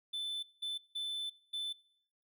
triangle tone bursts at uneven times, 3520 Hz, A7, in tune, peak -34 dBFS, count 4, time 0.13-0.43 / 0.62-0.78 / 0.95-1.3 / 1.53-1.73 s, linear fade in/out 10 ms, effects noise-tail reverb RT60 0.8 s tail -24 dB re dry

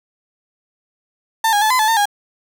35% pulse tone with pitch steps, 895 / 822 / 867 / 1017 / 866 / 905 / 819 Hz, A5 / G#5 / A5 / C6 / A5 / A5 / G#5, +29 / -18 / -26 / -50 / -28 / +48 / -24 cents, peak -11 dBFS, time 1.44-2.056 s, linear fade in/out 5 ms, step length 88 ms, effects none

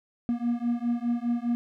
triangle beating tone pair, 235.8 / 240.7 Hz, A#3 / B3, +20 / -44 cents, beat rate 4.9 Hz, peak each -26 dBFS, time 0.29-1.55 s, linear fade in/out 0 ms, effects none

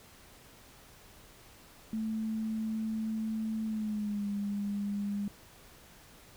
sine tone with pitch glide, 220 to 202.9 Hz, A3 to G#3, 0 to -40 cents, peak -31 dBFS, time 1.93-5.28 s, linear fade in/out 2 ms, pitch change -140 cents, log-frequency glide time 3.64-4.26 s, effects pink hiss -56 dBFS RMS until 6.36 s

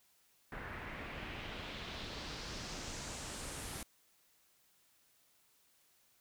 pink noise with low-pass filter sweep, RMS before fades -45 dBFS, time 0.52-3.83 s, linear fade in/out 2 ms, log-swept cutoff 1700 to 11000 Hz, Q 2, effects white hiss -71 dBFS RMS until 6.2 s

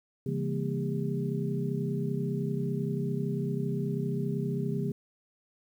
sine tone cluster, 139.3 / 169.5 / 204.5 / 237.4 / 402.2 Hz, C#3 / E3 / G#3 / A#3 / G4, +9 / +49 / -26 / +32 / +44 cents, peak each -32 / -34 / -37 / -36 / -36 dBFS, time 0.26-4.92 s, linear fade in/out 5 ms, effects 10-bit

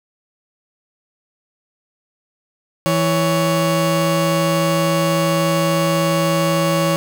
30% pulse tone pair together, 164.81 / 558 Hz, E3 / C#5, 0 / +11 cents, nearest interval octave + major sixth, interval 2111 cents, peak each -15 dBFS, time 2.86-6.96 s, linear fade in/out 0 ms, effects none

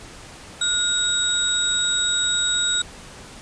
sine tone cluster, 1436 / 3788 / 7830 Hz, F6 / A#7 / B8, +48 / +27 / -16 cents, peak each -26 / -21 / -24 dBFS, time 0.61-2.82 s, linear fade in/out 5 ms, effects pink hiss -41 dBFS RMS until 3.41 s + resampled to 22050 Hz

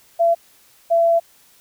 sine tone pair in turn, 676 / 672.4 Hz, E5 / E5, +43 / +34 cents, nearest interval unison, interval 9 cents, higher first, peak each -12 dBFS, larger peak neither, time 0.19-0.35 / 0.9-1.2 s, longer second, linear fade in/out 20 ms, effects white hiss -53 dBFS RMS until 1.6 s

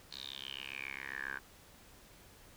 10% pulse tone with band-pass filter sweep, 67.4 Hz, C#2, 48 cents flat, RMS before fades -44 dBFS, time 0.11-1.39 s, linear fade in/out 10 ms, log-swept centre 4200 to 1500 Hz, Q 8.7, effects pink hiss -59 dBFS RMS until 2.56 s

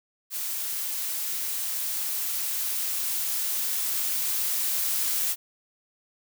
blue noise with level ramp, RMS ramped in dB -31 to -26 dBFS, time 0.3-5.36 s, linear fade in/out 50 ms, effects none

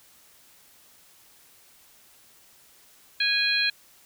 harmonic tone, 825 Hz, G#5, 12 cents flat, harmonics 2 / 3 / 4 / 5, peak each -27 / -26 / -30 / -25 dBFS, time 3.2-3.7 s, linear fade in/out 5 ms, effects white hiss -56 dBFS RMS until 4.05 s

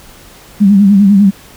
sine tone with vibrato, 199.8 Hz, G3, 33 cents sharp, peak -3 dBFS, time 0.6-1.31 s, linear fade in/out 20 ms, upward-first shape sine, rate 10 Hz, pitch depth 74 cents each way, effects pink hiss -38 dBFS RMS until 1.56 s

